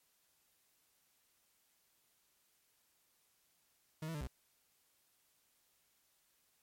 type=tone with pitch steps; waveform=40% pulse; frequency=156.6 / 163.7 / 148 / 64.2 Hz; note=D#3 / E3 / D3 / C2; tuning=+11 / -12 / +14 / -32 cents; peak=-39 dBFS; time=4.02-4.272 s; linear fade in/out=5 ms; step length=63 ms; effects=white hiss -75 dBFS RMS until 6.62 s + MP3 64 kbps